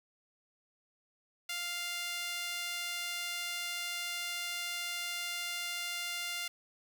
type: tone with high-pass filter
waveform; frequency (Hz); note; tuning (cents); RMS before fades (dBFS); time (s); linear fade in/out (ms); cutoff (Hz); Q
sawtooth; 698.5; F5; 0; -38; 1.49-6.48; 5; 2300; 1.2
effects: none